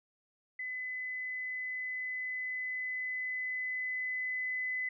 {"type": "tone with level ramp", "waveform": "sine", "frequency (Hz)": 2014, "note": "B6", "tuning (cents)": 33, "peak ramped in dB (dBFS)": [-36, -32], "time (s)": [0.59, 4.89], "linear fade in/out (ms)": 5, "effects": []}